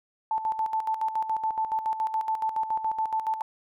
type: tone with tremolo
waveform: sine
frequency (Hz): 880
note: A5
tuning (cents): 0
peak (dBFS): -23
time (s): 0.31-3.42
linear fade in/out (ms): 2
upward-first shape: square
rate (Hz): 7.1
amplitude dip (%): 65
effects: none